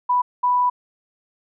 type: tone bursts at uneven times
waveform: sine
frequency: 987.8 Hz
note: B5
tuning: in tune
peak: -15 dBFS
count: 2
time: 0.09-0.22 / 0.43-0.7 s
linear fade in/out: 10 ms
effects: none